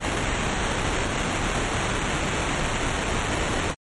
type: noise with sample-and-hold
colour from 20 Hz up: pink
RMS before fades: -25 dBFS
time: 0-3.75 s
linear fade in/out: 50 ms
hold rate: 4900 Hz
effects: MP3 48 kbps